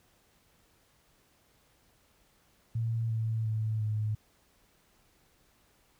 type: tone with pitch steps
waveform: sine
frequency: 114.2 / 111.85 / 109.55 / 107.29 Hz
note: A#2 / A2 / A2 / A2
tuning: -35 / +29 / -7 / -43 cents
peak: -28 dBFS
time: 2.75-4.15 s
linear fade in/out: 5 ms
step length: 350 ms
effects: pink hiss -67 dBFS RMS until 5.99 s